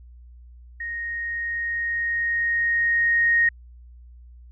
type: tone with level ramp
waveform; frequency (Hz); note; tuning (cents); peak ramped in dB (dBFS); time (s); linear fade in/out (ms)
sine; 1864.7; A#6; 0; -28 to -15; 0.8-3.49; 5
effects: added 60 Hz sine -43 dBFS peak until 4.51 s